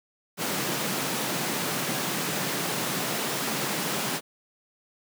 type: high-pass noise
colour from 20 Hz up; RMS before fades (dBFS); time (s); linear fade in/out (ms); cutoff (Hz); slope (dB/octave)
pink; -29; 0.37-4.21; 50; 130; 48
effects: none